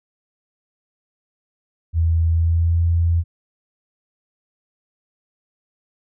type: tone with pitch glide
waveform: sine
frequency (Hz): 82.41 to 84.43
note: E2 to E2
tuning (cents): 0 to +42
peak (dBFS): -14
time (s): 1.93-3.24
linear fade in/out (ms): 50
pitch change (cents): +42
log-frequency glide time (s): 2.3-2.8
effects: none